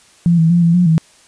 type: tone with pitch steps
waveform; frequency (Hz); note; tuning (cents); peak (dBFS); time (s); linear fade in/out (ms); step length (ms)
sine; 171.1 / 162.8 / 173.1 / 168.2 / 178 / 160.9; F3 / E3 / F3 / E3 / F3 / E3; -35 / -21 / -15 / +35 / +33 / -42; -8; 0.26-0.98; 0; 120
effects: white hiss -48 dBFS RMS until 1.27 s + resampled to 22050 Hz